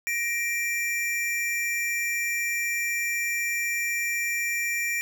square tone pair together, 1872 / 2356 Hz, A#6 / D7, +7 / +5 cents, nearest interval major third, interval 398 cents, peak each -32 / -27 dBFS, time 0.07-5.01 s, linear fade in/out 0 ms, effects none

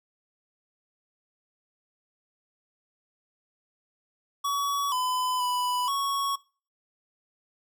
square tone with pitch steps, 1130 / 1008 / 991 / 1110 Hz, C#6 / B5 / B5 / C#6, +33 / +35 / +6 / +2 cents, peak -26 dBFS, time 4.44-6.36 s, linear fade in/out 10 ms, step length 480 ms, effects noise-tail reverb RT60 0.4 s tail -23 dB re dry

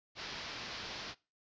white low-pass noise, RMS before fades -44 dBFS, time 0.15-1.15 s, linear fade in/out 50 ms, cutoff 5300 Hz, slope 48 dB/octave, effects noise-tail reverb RT60 0.3 s tail -22 dB re dry + resampled to 16000 Hz

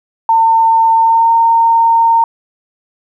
sine tone with pitch glide, 904 to 917.1 Hz, A5 to A#5, +47 to -29 cents, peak -6 dBFS, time 0.29-2.24 s, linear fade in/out 2 ms, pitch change +24 cents, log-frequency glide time 0.99-1.3 s, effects 8-bit

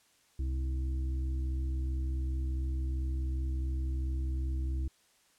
harmonic tone with a mistuned harmonic, 64.7 Hz, C2, 19 cents flat, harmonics 1 / 2 / 4 / 5, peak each -30 / -45 / -52 / -46 dBFS, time 0.39-4.88 s, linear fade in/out 5 ms, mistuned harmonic 1, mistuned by +50 cents, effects white hiss -67 dBFS RMS until 5.38 s + low-pass 10000 Hz 12 dB/octave

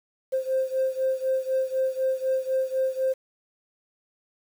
sine beating tone pair, 523.3 / 527.3 Hz, C5 / C5, 0 / +13 cents, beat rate 4 Hz, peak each -24 / -26 dBFS, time 0.32-3.14 s, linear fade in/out 20 ms, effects tanh soft clip ceiling -17 dBFS + 8-bit

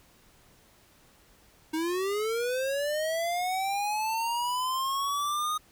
square linear sweep, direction up, 310 to 1244.5 Hz, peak -28 dBFS, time 1.73-5.58 s, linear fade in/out 10 ms, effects pink hiss -60 dBFS RMS until 5.71 s

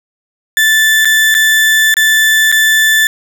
35% pulse tone with dropouts, 1757 Hz, A6, 3 cents flat, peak -5 dBFS, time 0.57-3.07 s, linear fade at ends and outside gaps 1 ms, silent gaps 1.048-1.054 / 1.343-1.349 / 1.941-1.968 / 2.517-2.524 s, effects none

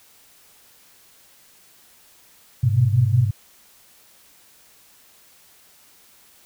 sine tone cluster, 102.3 / 121.9 / 127.3 Hz, G#2 / B2 / C3, -26 / -22 / -47 cents, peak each -19 dBFS, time 2.63-3.31 s, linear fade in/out 10 ms, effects white hiss -53 dBFS RMS until 6.45 s

